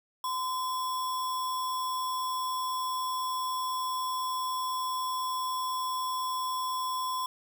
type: tone with sample-and-hold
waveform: sine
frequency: 1026 Hz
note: C6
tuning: 34 cents flat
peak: -29 dBFS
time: 0.24-7.26 s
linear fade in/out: 2 ms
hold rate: 4410 Hz
effects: none